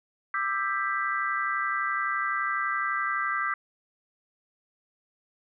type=chord; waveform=sine; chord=E minor seventh; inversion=third; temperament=just; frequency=1186.7 / 1318.5 / 1582.2 / 1977.8 Hz; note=D6 / E6 / G6 / B6; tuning=+18 / 0 / +16 / +2 cents; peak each=-30 / -32 / -31 / -32 dBFS; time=0.34-3.54 s; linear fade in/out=2 ms; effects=none